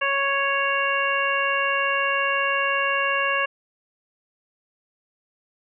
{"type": "harmonic tone", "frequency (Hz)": 554.4, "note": "C#5", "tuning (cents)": 0, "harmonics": [1, 2, 3, 4, 5], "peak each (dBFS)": [-28, -25, -25, -30, -26], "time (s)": [0.01, 3.46], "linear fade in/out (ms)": 10, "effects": []}